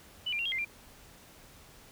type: tone with pitch steps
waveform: sine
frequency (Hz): 2974 / 2387 / 2758 / 3244 / 2091 / 2377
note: F#7 / D7 / F7 / G#7 / C7 / D7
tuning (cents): +8 / +28 / -22 / -41 / -2 / +20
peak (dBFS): -30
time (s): 0.26-0.65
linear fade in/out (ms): 10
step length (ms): 65
effects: pink hiss -55 dBFS RMS until 1.91 s